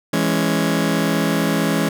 sawtooth chord, C# minor, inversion first, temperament just, 166.31 / 207.9 / 277.2 Hz, E3 / G#3 / C#4, +16 / +2 / 0 cents, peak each -17 dBFS, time 0.13-1.89 s, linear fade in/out 5 ms, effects none

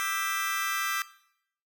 sawtooth chord, E minor seventh, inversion third, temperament just, 1186.7 / 1318.5 / 1582.2 / 1977.8 Hz, D6 / E6 / G6 / B6, +18 / 0 / +16 / +2 cents, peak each -30 dBFS, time 0-1.02 s, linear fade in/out 0 ms, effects noise-tail reverb RT60 0.7 s tail -18 dB re dry

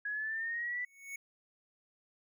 sine linear sweep, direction up, 1661 to 1987 Hz, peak -34 dBFS, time 0.05-0.85 s, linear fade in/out 5 ms
square tone with exponential growth, 2217 Hz, C#7, in tune, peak -39 dBFS, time 0.76-1.16 s, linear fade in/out 5 ms, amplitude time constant 85 ms
effects none

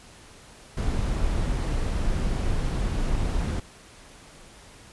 brown noise, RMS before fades -25 dBFS, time 0.77-3.6 s, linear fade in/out 5 ms, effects pink hiss -49 dBFS RMS until 4.92 s + resampled to 24000 Hz

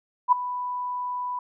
sine tone with ADSR envelope, 990 Hz, B5, 4 cents sharp, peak -11 dBFS, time 0.28-1.39 s, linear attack 42 ms, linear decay 8 ms, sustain -16 dB, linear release 3 ms, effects none

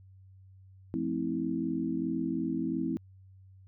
sine chord, F major seventh, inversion none, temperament equal with one note detuned, 174.61 / 220 / 261.6 / 324.5 Hz, F3 / A3 / C4 / E4, 0 / 0 / 0 / -27 cents, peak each -37 / -37 / -33 / -33 dBFS, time 0.94-2.97 s, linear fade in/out 0 ms, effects added 95 Hz sine -52 dBFS peak until 3.67 s

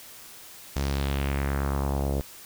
sawtooth tone with low-pass filter sweep, 69.3 Hz, C#2, in tune, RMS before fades -27 dBFS, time 0.76-2.21 s, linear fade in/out 0 ms, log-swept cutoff 6500 to 530 Hz, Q 2, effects white hiss -46 dBFS RMS until 2.45 s

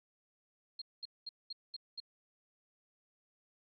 sine tone bursts, 4228 Hz, C8, 17 cents sharp, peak -40 dBFS, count 6, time 0.79-2.002 s, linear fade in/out 5 ms, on 27 ms, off 210 ms, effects none

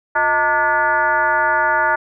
sine tone with frequency modulation, 1174.7 Hz, D6, in tune, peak -13 dBFS, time 0.15-1.96 s, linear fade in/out 10 ms, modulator 273 Hz, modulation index 1.9, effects none

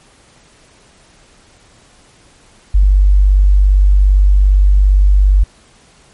sine tone, 48.73 Hz, G1, 10 cents flat, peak -5 dBFS, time 2.74-5.44 s, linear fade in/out 10 ms, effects pink hiss -47 dBFS RMS until 6.13 s + MP3 48 kbps

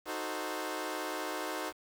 15% pulse chord, D# diminished seventh, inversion none, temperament equal, 311.1 / 370 / 440 / 523.3 Hz, D#4 / F#4 / A4 / C5, 0 / 0 / 0 / 0 cents, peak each -33 / -34 / -36 / -35 dBFS, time 0.05-1.73 s, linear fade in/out 50 ms, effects 9-bit

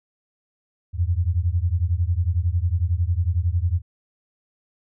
sine beating tone pair, 82.41 / 93.41 Hz, E2 / F#2, 0 / +17 cents, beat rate 11 Hz, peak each -21 / -22 dBFS, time 0.93-3.82 s, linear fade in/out 50 ms, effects none

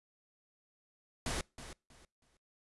pink noise with echo, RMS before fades -36 dBFS, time 1.26-1.41 s, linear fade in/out 2 ms, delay 320 ms, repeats 3, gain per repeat -12 dB, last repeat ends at 2.37 s, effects noise-tail reverb RT60 0.3 s tail -26 dB re dry + resampled to 24000 Hz

